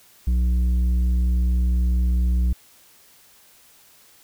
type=tone with tanh clipping; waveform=sine; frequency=61.1 Hz; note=B1; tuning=18 cents flat; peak=-18 dBFS; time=0.27-2.53 s; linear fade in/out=5 ms; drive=7 dB; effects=white hiss -53 dBFS RMS until 4.23 s